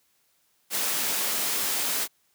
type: high-pass noise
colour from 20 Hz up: white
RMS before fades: -27 dBFS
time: 0.7-2.08 s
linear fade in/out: 50 ms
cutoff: 210 Hz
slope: 12 dB/octave
effects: white hiss -68 dBFS RMS until 2.34 s + high-pass 60 Hz 12 dB/octave